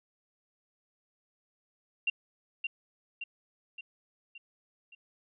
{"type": "tone with echo", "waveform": "sine", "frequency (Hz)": 2763, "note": "F7", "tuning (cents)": -19, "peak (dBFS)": -25, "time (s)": [2.07, 2.1], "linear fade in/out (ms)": 5, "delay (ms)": 570, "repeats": 5, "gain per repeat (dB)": -5, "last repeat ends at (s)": 4.95, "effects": []}